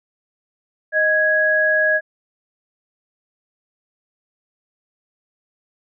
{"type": "tone pair together", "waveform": "sine", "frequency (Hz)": [622.2, 1661.2], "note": ["D#5", "G#6"], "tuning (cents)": [0, 0], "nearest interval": "octave + perfect fourth", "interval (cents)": 1700, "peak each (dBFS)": [-19, -15], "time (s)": [0.92, 2.01], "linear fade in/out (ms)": 50, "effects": []}